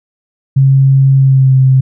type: tone with pitch glide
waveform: sine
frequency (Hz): 135.3 to 131.75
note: C#3 to C3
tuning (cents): -42 to +12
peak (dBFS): -4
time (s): 0.56-1.81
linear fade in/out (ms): 10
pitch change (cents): -46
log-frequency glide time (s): 1.17-1.55
effects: none